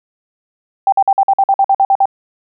sine tone bursts, 784 Hz, G5, in tune, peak -7 dBFS, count 12, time 0.87-2.056 s, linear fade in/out 2 ms, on 53 ms, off 50 ms, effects none

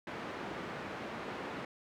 pink band-pass noise, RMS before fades -42 dBFS, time 0.07-1.65 s, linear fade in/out 2 ms, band 190 to 2100 Hz, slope 12 dB/octave, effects none

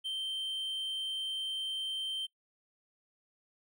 triangle tone, 3125 Hz, G7, 6 cents flat, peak -32 dBFS, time 0.04-2.27 s, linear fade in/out 20 ms, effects noise-tail reverb RT60 0.1 s tail -24 dB re dry

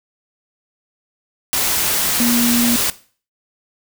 sine tone in noise, 238.5 Hz, A#3, 40 cents sharp, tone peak -15 dBFS, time 2.2-2.76 s, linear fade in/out 0 ms, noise white, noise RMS -18 dBFS, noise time 1.53-2.9 s, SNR 0 dB, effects noise-tail reverb RT60 0.4 s tail -17 dB re dry

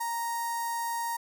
sawtooth tone with notch filter, 932.3 Hz, A#5, in tune, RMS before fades -32 dBFS, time 0-1.17 s, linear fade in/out 10 ms, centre 3000 Hz, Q 0.53, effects none

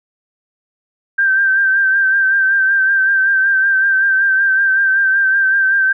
sine tone with vibrato, 1568 Hz, G6, in tune, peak -10 dBFS, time 1.18-5.93 s, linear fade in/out 10 ms, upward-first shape sine, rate 5.3 Hz, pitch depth 36 cents each way, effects none

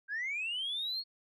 sine linear sweep, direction up, 1568 to 4364 Hz, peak -32 dBFS, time 0.08-1.04 s, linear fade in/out 50 ms, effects tanh soft clip ceiling -30 dBFS

